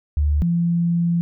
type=tone pair in turn; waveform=sine; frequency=73.8 / 170.73 Hz; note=D2 / F3; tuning=+9 / -39 cents; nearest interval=octave + minor third; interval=1452 cents; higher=second; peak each=-15 / -16 dBFS; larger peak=first; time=0.17-0.42 / 0.42-1.21 s; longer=second; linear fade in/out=0 ms; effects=none